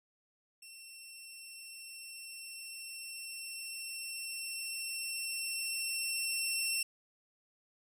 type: tone with level ramp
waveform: 15% pulse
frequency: 2707 Hz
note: E7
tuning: 45 cents sharp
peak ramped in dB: -43 to -24 dBFS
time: 0.62-6.83 s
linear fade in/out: 5 ms
effects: none